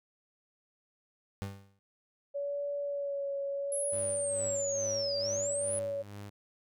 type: tone with exponential decay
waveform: 30% pulse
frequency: 98.7 Hz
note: G2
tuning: 12 cents sharp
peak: -30 dBFS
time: 1.42-1.79 s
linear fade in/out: 0 ms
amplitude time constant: 79 ms
type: tone with vibrato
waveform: sine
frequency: 565 Hz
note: C#5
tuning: 33 cents sharp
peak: -32 dBFS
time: 2.34-6.03 s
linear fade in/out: 20 ms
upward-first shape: sine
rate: 0.71 Hz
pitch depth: 23 cents each way
type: linear two-way sweep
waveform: sine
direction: down then up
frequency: 11000 to 4666 to 10410 Hz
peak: -33 dBFS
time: 3.72-5.79 s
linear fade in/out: 2 ms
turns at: 5.18 s
type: tone with tremolo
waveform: sawtooth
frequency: 101.8 Hz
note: G#2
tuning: 34 cents flat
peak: -38 dBFS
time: 3.92-6.3 s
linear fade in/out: 10 ms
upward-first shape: sine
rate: 2.3 Hz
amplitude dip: 65%
effects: none